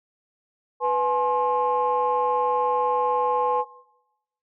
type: tone cluster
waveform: sine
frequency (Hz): 495.6 / 847 / 1063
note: B4 / G#5 / C6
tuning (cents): +6 / +34 / +27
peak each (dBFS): -23 / -23 / -24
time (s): 0.8-3.65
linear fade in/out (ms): 50
effects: noise-tail reverb RT60 0.9 s tail -19 dB re dry + tanh soft clip ceiling -12 dBFS